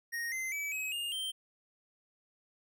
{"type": "tone with pitch steps", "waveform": "square", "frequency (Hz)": [1864.7, 2069, 2296, 2547, 2826, 3136], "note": ["A#6", "C7", "D7", "D#7", "F7", "G7"], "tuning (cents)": [0, -20, -40, 40, 20, 0], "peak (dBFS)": -35, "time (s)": [0.12, 1.32], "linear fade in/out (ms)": 20, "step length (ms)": 200, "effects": []}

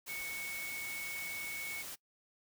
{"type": "tone in noise", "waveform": "sine", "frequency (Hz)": 2217, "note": "C#7", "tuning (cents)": 0, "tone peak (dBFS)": -40, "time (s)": [0.08, 1.83], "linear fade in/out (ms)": 20, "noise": "white", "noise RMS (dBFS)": -45, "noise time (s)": [0.06, 1.96], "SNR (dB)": 2, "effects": ["noise-tail reverb RT60 0.1 s tail -22 dB re dry"]}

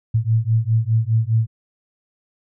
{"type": "beating tone pair", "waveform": "sine", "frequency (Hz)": [110, 114.9], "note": ["A2", "A#2"], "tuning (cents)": [0, -25], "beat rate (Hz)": 4.9, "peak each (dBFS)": -18, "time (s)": [0.14, 1.47], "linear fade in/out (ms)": 10, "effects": []}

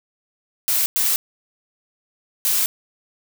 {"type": "noise bursts at uneven times", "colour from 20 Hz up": "blue", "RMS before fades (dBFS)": -19, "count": 3, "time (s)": [[0.68, 0.86], [0.96, 1.16], [2.45, 2.66]], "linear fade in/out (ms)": 0, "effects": []}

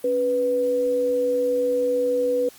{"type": "tone pair together", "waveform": "sine", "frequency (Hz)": [277.2, 493.9], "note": ["C#4", "B4"], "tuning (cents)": [0, 0], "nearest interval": "minor seventh", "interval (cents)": 1000, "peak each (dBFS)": [-30, -19], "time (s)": [0.04, 2.49], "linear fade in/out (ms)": 5, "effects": ["white hiss -48 dBFS RMS until 2.58 s", "Opus 32 kbps"]}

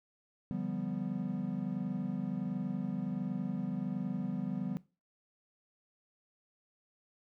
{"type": "chord", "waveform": "triangle", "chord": "G dominant seventh", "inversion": "second", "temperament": "equal", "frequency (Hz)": [146.83, 174.61, 196, 246.9], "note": ["D3", "F3", "G3", "B3"], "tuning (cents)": [0, 0, 0, 0], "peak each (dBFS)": [-40, -37, -36, -37], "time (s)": [0.51, 4.77], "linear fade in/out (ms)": 0, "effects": ["noise-tail reverb RT60 0.3 s tail -19 dB re dry"]}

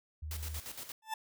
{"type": "tone", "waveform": "sine", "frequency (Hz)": 77, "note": "D#2", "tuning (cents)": -17, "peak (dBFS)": -38, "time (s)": [0.22, 0.6], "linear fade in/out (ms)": 10}
{"type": "noise with tremolo", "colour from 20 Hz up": "white", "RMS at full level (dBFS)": -43, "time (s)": [0.31, 0.92], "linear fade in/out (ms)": 2, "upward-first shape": "square", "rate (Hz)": 8.6, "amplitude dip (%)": 65}
{"type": "tone with exponential growth", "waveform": "40% pulse", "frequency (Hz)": 880, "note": "A5", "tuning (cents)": 0, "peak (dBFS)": -31, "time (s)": [1.02, 1.14], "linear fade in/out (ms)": 5, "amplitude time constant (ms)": 26}
{"effects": []}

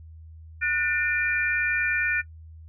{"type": "tone cluster", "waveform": "sine", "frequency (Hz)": [1461, 1801, 2390], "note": ["F#6", "A6", "D7"], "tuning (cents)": [-22, 40, 30], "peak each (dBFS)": -27, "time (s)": [0.61, 2.22], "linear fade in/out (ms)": 20, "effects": ["noise-tail reverb RT60 0.1 s tail -19 dB re dry", "added 80 Hz sine -42 dBFS peak until 2.68 s"]}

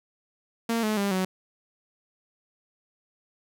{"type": "tone with pitch steps", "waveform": "sawtooth", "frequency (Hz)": [230, 214.6, 200.2, 186.82], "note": ["A#3", "A3", "G3", "F#3"], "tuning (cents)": [-23, -43, 37, 17], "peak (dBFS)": -20, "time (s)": [0.69, 1.25], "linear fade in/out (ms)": 5, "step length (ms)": 140, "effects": []}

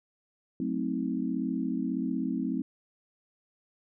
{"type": "chord", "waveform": "sine", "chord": "F# diminished seventh", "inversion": "none", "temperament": "equal with one note detuned", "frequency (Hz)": [185, 220, 261.6, 317.8], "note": ["F#3", "A3", "C4", "Eb4"], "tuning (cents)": [0, 0, 0, 37], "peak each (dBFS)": [-35, -34, -31, -35], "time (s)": [0.6, 2.62], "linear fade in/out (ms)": 2, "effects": []}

